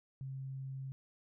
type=tone; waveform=sine; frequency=133.9 Hz; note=C3; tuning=40 cents sharp; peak=-40 dBFS; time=0.21-0.92 s; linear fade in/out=0 ms; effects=none